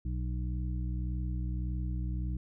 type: harmonic tone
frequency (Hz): 61.74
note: B1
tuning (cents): 0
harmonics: 1 / 2 / 3 / 5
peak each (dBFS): -32 / -38 / -42 / -46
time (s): 0.05-2.37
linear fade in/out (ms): 5
effects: none